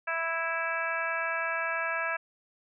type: harmonic tone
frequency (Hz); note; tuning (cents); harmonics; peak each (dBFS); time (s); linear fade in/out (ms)
329.6; E4; 0; 2 / 3 / 4 / 5 / 6 / 7 / 8; -36 / -38 / -35 / -32 / -46 / -37 / -39; 0.07-2.17; 10
effects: none